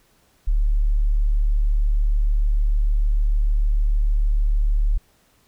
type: tone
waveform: sine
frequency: 36.71 Hz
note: D1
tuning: in tune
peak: -15 dBFS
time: 0.47-4.98 s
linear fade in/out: 10 ms
effects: pink hiss -60 dBFS RMS until 5.47 s